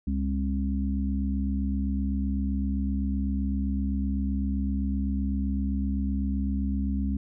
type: harmonic tone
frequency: 67.8 Hz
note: C#2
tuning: 38 cents flat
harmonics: 1 / 3 / 4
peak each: -27 / -29 / -33 dBFS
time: 0.07-7.17 s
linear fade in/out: 5 ms
effects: none